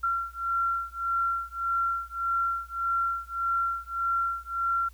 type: beating tone pair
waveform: sine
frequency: 1367 / 1368.7 Hz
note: F6 / F6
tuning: -37 / -35 cents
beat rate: 1.7 Hz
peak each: -29 dBFS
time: 0.03-4.89 s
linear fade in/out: 10 ms
effects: added 60 Hz sine -48 dBFS peak until 4.93 s + white hiss -62 dBFS RMS until 4.93 s